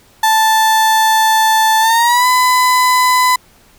35% pulse tone with pitch glide, 880 to 1005 Hz, A5 to B5, 0 to +30 cents, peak -7 dBFS, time 0.23-3.36 s, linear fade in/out 5 ms, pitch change +230 cents, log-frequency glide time 1.8-2.27 s, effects pink hiss -48 dBFS RMS until 3.78 s

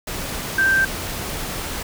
sine tone in noise, 1568 Hz, G6, in tune, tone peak -14 dBFS, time 0.58-0.85 s, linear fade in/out 5 ms, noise pink, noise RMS -28 dBFS, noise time 0.07-1.83 s, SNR +11 dB, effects none

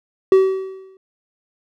triangle tone with exponential decay, 381.4 Hz, G4, 47 cents flat, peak -4 dBFS, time 0.32-0.97 s, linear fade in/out 2 ms, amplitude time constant 140 ms, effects none

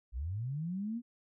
sine linear sweep, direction up, 52.1 to 244.2 Hz, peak -34 dBFS, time 0.12-1.02 s, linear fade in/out 50 ms, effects none

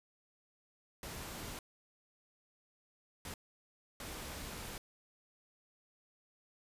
pink noise bursts at uneven times, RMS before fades -45 dBFS, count 3, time 1.03-1.59 / 3.25-3.34 / 4-4.78 s, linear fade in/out 2 ms, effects resampled to 32000 Hz

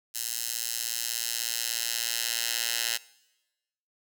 10% pulse tone with high-pass filter sweep, 116.54 Hz, A#2, in tune, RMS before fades -31 dBFS, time 0.14-2.98 s, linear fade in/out 20 ms, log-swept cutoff 6400 to 3000 Hz, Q 0.74, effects noise-tail reverb RT60 1.0 s tail -21 dB re dry

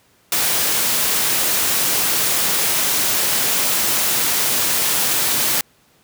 white noise, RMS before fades -18 dBFS, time 0.32-5.61 s, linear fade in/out 2 ms, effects pink hiss -56 dBFS RMS until 6.03 s + high-pass 100 Hz 12 dB/octave

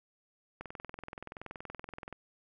click train, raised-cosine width 0.5 ms, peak -27 dBFS, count 33, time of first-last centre 0.61-2.127 s, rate 21.1 Hz, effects none

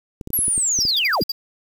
clicks, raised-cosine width 3 ms, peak -18 dBFS, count 8, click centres 0.212 / 0.274 / 0.304 / 0.39 / 0.481 / 0.579 / 0.789 / 0.852 s
sine linear sweep, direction down, 11840 to 78.9 Hz, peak -17 dBFS, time 0.33-1.23 s, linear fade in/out 5 ms
square tone bursts, 4800 Hz, D8, 37 cents sharp, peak -21 dBFS, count 7, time 0.8-1.32 s, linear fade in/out 5 ms, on 28 ms, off 54 ms
effects 7-bit

